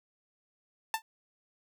sawtooth tone with exponential decay, 889 Hz, A5, 18 cents sharp, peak -21 dBFS, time 0.94-1.02 s, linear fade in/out 1 ms, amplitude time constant 17 ms, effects none

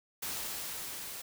white noise with level ramp, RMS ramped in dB -37 to -43 dBFS, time 0.22-1.22 s, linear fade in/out 10 ms, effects none

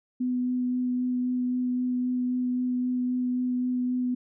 sine tone with vibrato, 249.9 Hz, B3, 21 cents sharp, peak -24 dBFS, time 0.2-4.15 s, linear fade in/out 10 ms, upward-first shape sine, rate 3.8 Hz, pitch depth 9 cents each way, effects none

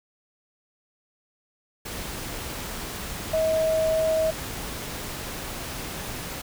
sine tone in noise, 638 Hz, D#5, 43 cents sharp, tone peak -20 dBFS, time 3.33-4.31 s, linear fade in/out 10 ms, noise pink, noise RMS -34 dBFS, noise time 1.85-6.42 s, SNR +11 dB, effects none

